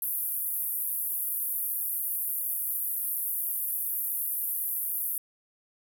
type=band-pass noise; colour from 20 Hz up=white; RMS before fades=-31 dBFS; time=0.02-5.18 s; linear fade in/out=2 ms; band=11000 to 15000 Hz; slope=48 dB/octave; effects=none